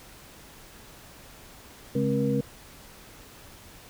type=tone cluster; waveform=sine; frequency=139.2 / 209.7 / 267.8 / 477.3 Hz; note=C#3 / G#3 / C4 / A#4; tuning=+8 / +17 / +40 / +41 cents; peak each=-28 dBFS; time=1.95-2.41 s; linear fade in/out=5 ms; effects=pink hiss -49 dBFS RMS until 3.89 s